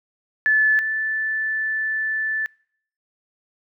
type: tone pair in turn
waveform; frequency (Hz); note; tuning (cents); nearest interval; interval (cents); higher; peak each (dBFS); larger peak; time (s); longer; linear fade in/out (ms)
sine; 1736 / 1754.1; A6 / A6; -24 / -6; unison; 18; second; -14 / -21; first; 0.46-0.79 / 0.79-2.46; second; 0
effects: noise-tail reverb RT60 0.6 s tail -25 dB re dry